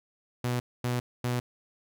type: tone bursts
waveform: sawtooth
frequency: 122.8 Hz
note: B2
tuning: 9 cents flat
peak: -23 dBFS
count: 3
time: 0.44-1.4 s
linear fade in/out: 5 ms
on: 160 ms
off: 240 ms
effects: none